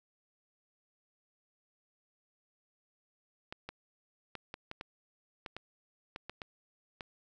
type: clicks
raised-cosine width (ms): 0.3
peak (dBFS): -25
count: 12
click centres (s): 3.525 / 3.69 / 4.353 / 4.541 / 4.714 / 4.811 / 5.462 / 5.566 / 6.161 / 6.296 / 6.418 / 7.008
effects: none